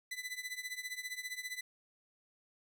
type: tone with tremolo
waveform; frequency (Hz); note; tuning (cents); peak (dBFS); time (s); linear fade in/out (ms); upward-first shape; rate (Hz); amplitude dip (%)
sawtooth; 2000; B6; +21; -33; 0.11-1.61; 5; triangle; 15; 90
effects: none